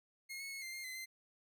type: tone with pitch steps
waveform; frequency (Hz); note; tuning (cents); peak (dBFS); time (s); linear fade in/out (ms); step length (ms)
sawtooth; 2152 / 2197 / 2183 / 2090 / 2120 / 2043 / 2074; C7 / C#7 / C#7 / C7 / C7 / C7 / C7; +48 / -16 / -27 / -2 / +22 / -42 / -16; -40; 0.29-1.06; 20; 110
effects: none